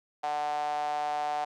sawtooth tone with high-pass filter, 148.6 Hz, D3, 21 cents sharp, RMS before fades -31 dBFS, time 0.23-1.45 s, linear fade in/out 10 ms, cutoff 760 Hz, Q 8.7, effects low-pass 6000 Hz 12 dB/octave

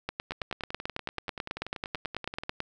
two click trains, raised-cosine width 0.3 ms, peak -21 / -15 dBFS, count 23 / 24, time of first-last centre 0.32-2.435 / 0.09-2.604 s, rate 10.4 / 9.15 Hz, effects none

